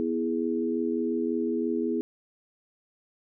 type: chord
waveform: sine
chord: E major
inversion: second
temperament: equal with one note detuned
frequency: 246.2 / 329.6 / 415.3 Hz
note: B3 / E4 / G#4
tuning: -5 / 0 / 0 cents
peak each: -29 / -29 / -30 dBFS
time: 0-2.01 s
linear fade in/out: 0 ms
effects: none